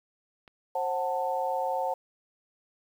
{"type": "click", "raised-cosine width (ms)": 0.3, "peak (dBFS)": -34, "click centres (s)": 0.478}
{"type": "chord", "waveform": "sine", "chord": "F# diminished", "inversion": "second", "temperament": "just", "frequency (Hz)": [532.8, 740, 888], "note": ["C5", "F#5", "A5"], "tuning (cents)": [31, 0, 16], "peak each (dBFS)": -31, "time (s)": [0.75, 1.94], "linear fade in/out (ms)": 5}
{"effects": ["9-bit"]}